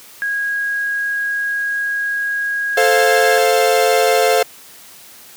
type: tone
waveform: sine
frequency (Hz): 1644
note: G#6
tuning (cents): -18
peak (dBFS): -17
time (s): 0.22-3.38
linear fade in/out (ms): 0
type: chord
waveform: 45% pulse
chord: F major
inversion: first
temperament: equal with one note detuned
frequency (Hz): 440 / 525.4 / 698.5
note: A4 / C5 / F5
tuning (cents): 0 / +7 / 0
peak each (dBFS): -16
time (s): 2.77-4.43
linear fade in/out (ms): 5
effects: white hiss -41 dBFS RMS until 5.36 s + high-pass 100 Hz 12 dB/octave